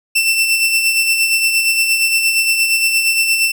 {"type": "tone with tremolo", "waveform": "sawtooth", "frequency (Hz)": 2681, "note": "E7", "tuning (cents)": 29, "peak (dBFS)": -7, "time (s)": [0.15, 3.52], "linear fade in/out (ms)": 10, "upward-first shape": "sine", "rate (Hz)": 8.6, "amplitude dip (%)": 45, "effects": []}